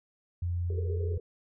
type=tone; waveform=sine; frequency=87.31 Hz; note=F2; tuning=in tune; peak=-28 dBFS; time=0.42-1.18 s; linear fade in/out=5 ms
type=band-pass noise; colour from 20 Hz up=pink; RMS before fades=-40 dBFS; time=0.7-1.2 s; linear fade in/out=2 ms; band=400 to 460 Hz; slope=96 dB/octave
effects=none

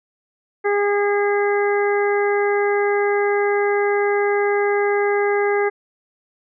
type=harmonic tone; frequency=407.9 Hz; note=G#4; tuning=31 cents flat; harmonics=1 / 2 / 3 / 4 / 5; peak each=-17 / -24 / -29 / -27 / -27 dBFS; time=0.64-5.7 s; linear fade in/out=20 ms; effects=none

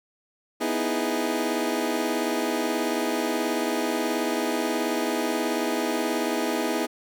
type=chord; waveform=25% pulse; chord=E major seventh; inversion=second; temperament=equal; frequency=246.9 / 311.1 / 329.6 / 415.3 Hz; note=B3 / D#4 / E4 / G#4; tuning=0 / 0 / 0 / 0 cents; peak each=-26 dBFS; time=0.6-6.87 s; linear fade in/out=20 ms; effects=none

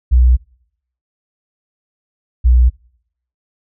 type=tone pair in turn; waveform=sine; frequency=61.74 / 61.14 Hz; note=B1 / B1; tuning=0 / -17 cents; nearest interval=unison; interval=17 cents; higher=first; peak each=-6 dBFS; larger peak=neither; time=0.11-0.37 / 2.44-2.7 s; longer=neither; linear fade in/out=20 ms; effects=noise-tail reverb RT60 0.7 s tail -25 dB re dry

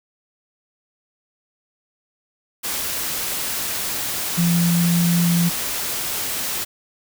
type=tone in noise; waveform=sine; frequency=171.6 Hz; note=F3; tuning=30 cents flat; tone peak=-15 dBFS; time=4.37-5.5 s; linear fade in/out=20 ms; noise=white; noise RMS=-25 dBFS; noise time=2.63-6.65 s; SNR=+7 dB; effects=none

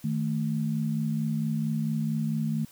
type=tone pair together; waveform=sine; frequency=155.56 / 220 Hz; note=D#3 / A3; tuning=0 / 0 cents; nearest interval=tritone; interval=600 cents; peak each=-28 dBFS; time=0.04-2.65 s; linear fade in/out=5 ms; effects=white hiss -54 dBFS RMS until 2.71 s

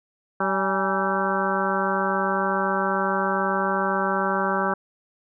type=harmonic tone with a mistuned harmonic; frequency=192.8 Hz; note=G3; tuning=28 cents flat; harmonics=1 / 2 / 3 / 4 / 5 / 6 / 7 / 8; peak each=-29 / -29 / -29 / -29 / -29 / -29 / -29 / -29 dBFS; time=0.4-4.74 s; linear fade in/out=5 ms; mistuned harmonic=4; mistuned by=+93 cents; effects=none

